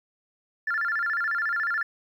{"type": "tone with vibrato", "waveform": "sine", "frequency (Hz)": 1563, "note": "G6", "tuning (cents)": -6, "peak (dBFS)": -23, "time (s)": [0.67, 1.83], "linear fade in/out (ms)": 5, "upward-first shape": "square", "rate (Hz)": 14, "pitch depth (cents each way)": 200, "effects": ["tanh soft clip ceiling -19 dBFS", "10-bit"]}